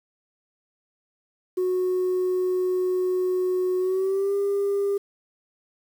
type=tone with pitch glide; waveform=sine; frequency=367.1 to 400.3 Hz; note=F#4 to G4; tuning=-14 to +36 cents; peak=-19 dBFS; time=1.57-4.98 s; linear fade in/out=10 ms; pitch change=+150 cents; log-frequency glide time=3.79-4.34 s; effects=tanh soft clip ceiling -19 dBFS + 8-bit